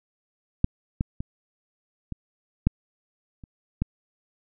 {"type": "clicks", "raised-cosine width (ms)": 5, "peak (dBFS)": [-6, -11, -18, -19, -6, -30, -11], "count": 7, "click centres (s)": [0.644, 1.009, 1.205, 2.123, 2.67, 3.438, 3.82], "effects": []}